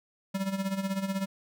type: tone with tremolo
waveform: square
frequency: 193.7 Hz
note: G3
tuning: 20 cents flat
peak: -27 dBFS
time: 0.34-1.26 s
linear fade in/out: 10 ms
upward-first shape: sine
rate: 16 Hz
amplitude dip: 70%
effects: none